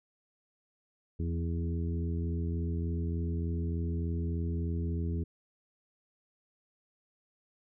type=harmonic tone with a mistuned harmonic; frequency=83.4 Hz; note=E2; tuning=21 cents sharp; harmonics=1 / 2 / 3 / 4 / 5; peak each=-31 / -37 / -41 / -43 / -45 dBFS; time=1.19-5.24 s; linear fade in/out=10 ms; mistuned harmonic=2; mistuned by=+32 cents; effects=none